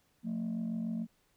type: tone pair together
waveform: sine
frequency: 178.71 / 225.6 Hz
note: F3 / A3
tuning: +40 / +44 cents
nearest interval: major third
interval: 404 cents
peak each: -36 / -32 dBFS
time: 0.23-1.07 s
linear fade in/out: 50 ms
effects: tanh soft clip ceiling -30 dBFS + pink hiss -72 dBFS RMS until 1.36 s